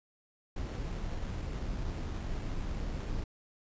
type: noise with sample-and-hold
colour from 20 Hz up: brown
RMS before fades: -36 dBFS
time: 0.56-3.24 s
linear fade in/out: 5 ms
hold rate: 4900 Hz
effects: resampled to 16000 Hz